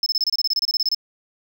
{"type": "tone bursts", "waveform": "triangle", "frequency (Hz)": 5230, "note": "E8", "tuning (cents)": -15, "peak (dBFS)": -16, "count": 16, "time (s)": [0.03, 0.947], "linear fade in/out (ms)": 2, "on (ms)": 32, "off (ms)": 27, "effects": []}